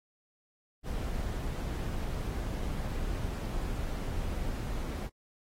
brown noise, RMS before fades -34 dBFS, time 0.83-5.1 s, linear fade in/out 50 ms, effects AAC 48 kbps

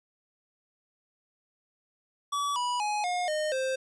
square tone with pitch steps, 1144 / 978.8 / 837.5 / 716.5 / 613.1 / 524.5 Hz, D6 / B5 / G#5 / F5 / D#5 / C5, -46 / -16 / +14 / +44 / -26 / +4 cents, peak -28 dBFS, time 2.32-3.76 s, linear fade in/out 10 ms, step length 240 ms, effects resampled to 22050 Hz + 11-bit

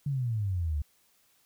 sine exponential sweep, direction down, 146.83 to 70.4 Hz, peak -27 dBFS, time 0.06-0.82 s, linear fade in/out 5 ms, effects white hiss -67 dBFS RMS until 1.45 s

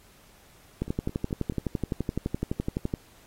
two click trains, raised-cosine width 3 ms, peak -14 / -24 dBFS, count 26 / 4, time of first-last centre 0.82-2.939 / 0.88-1.522 s, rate 11.8 / 4.67 Hz, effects pink hiss -57 dBFS RMS until 3.26 s + AAC 48 kbps

